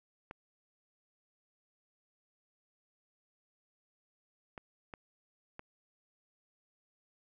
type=clicks; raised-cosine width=0.5 ms; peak=-29 dBFS; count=4; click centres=0.311 / 4.578 / 4.938 / 5.594 s; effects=none